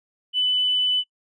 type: tone with tanh clipping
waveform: triangle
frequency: 2997 Hz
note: F#7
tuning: 22 cents sharp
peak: -18 dBFS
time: 0.33-1.04 s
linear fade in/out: 50 ms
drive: 3 dB
effects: noise-tail reverb RT60 0.1 s tail -24 dB re dry + resampled to 22050 Hz